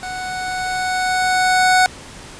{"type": "tone with level ramp", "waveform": "25% pulse", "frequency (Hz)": 740, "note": "F#5", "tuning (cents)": 0, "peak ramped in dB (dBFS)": [-22, -6], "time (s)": [0.03, 1.86], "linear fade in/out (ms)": 0, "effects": ["pink hiss -37 dBFS RMS until 2.39 s", "resampled to 22050 Hz"]}